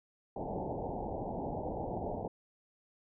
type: low-pass noise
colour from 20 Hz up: white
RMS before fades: -38 dBFS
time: 0.36-2.28 s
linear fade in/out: 5 ms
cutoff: 880 Hz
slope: 96 dB/octave
effects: none

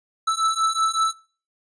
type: beating tone pair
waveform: square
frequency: 1314 / 1319.3 Hz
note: E6 / E6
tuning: -6 / +1 cents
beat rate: 5.3 Hz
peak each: -23 / -23 dBFS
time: 0.27-1.13 s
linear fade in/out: 10 ms
effects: noise-tail reverb RT60 0.4 s tail -21 dB re dry + resampled to 22050 Hz

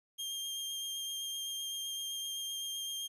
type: tone with vibrato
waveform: sawtooth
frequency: 3202 Hz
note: G7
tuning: 36 cents sharp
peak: -34 dBFS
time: 0.18-3.08 s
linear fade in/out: 20 ms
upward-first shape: triangle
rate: 7.8 Hz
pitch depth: 16 cents each way
effects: resampled to 32000 Hz + 12-bit

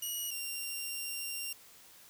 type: tone pair in turn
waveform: 10% pulse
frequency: 2904 / 2774 Hz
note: F#7 / F7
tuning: -33 / -12 cents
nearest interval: minor second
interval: 79 cents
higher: first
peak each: -27 / -28 dBFS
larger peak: first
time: 0.02-0.31 / 0.31-1.53 s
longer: second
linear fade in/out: 5 ms
effects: white hiss -57 dBFS RMS until 2.09 s

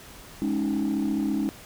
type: chord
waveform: sine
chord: Ab suspended fourth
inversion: none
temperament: just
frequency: 207.7 / 276.9 / 311.5 Hz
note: Ab3 / Db4 / Eb4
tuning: 0 / -2 / +2 cents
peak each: -26 dBFS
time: 0.42-1.49 s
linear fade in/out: 0 ms
effects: tanh soft clip ceiling -19 dBFS + pink hiss -46 dBFS RMS until 1.65 s

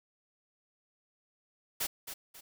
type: noise with echo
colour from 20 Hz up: white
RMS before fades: -33 dBFS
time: 1.8-1.87 s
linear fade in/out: 10 ms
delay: 270 ms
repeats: 2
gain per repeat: -9 dB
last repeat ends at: 2.41 s
effects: none

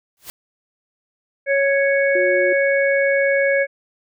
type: noise with exponential growth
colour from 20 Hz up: white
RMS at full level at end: -30 dBFS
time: 0.17-0.3 s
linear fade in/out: 0 ms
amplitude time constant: 27 ms
type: harmonic tone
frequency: 554.4 Hz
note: C#5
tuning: in tune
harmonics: 1 / 3 / 4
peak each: -16 / -21 / -22 dBFS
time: 1.46-3.67 s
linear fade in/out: 50 ms
type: tone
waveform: sine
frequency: 360.3 Hz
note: F#4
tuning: 46 cents flat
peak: -21 dBFS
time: 2.15-2.53 s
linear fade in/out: 5 ms
effects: none

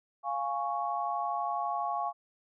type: chord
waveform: sine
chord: Db major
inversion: first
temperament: equal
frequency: 698.5 / 830.6 / 1108.7 Hz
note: F5 / Ab5 / Db6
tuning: 0 / 0 / 0 cents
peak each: -34 dBFS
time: 0.23-2.13 s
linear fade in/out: 50 ms
effects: none

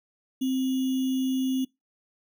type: tone with sample-and-hold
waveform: sine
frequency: 261.6 Hz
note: C4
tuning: in tune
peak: -23 dBFS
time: 0.41-1.65 s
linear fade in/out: 10 ms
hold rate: 3150 Hz
effects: noise-tail reverb RT60 0.2 s tail -24 dB re dry

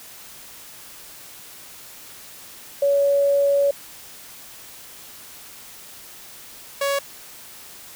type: tone pair in turn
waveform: sine / sawtooth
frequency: 563 / 558.8 Hz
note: C#5 / C#5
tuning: +27 / +14 cents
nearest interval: unison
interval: 13 cents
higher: first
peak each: -15 / -16 dBFS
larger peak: first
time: 2.82-3.71 / 6.81-6.99 s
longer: first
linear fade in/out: 5 ms
effects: white hiss -42 dBFS RMS until 7.95 s

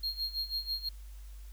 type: tone with tremolo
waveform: triangle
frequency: 4237 Hz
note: C8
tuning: 21 cents sharp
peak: -29 dBFS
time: 0.03-0.89 s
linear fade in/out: 5 ms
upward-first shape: sine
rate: 6.1 Hz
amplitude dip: 85%
effects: added 50 Hz sine -44 dBFS peak until 1.52 s + white hiss -62 dBFS RMS until 1.52 s

